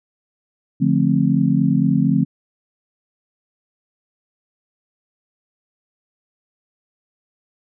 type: chord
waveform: sine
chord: D minor seventh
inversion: none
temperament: just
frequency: 146.83 / 176.2 / 220.2 / 264.3 Hz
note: D3 / F3 / A3 / C4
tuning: 0 / +16 / +2 / +18 cents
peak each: -19 dBFS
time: 0.8-2.25 s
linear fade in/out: 20 ms
effects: none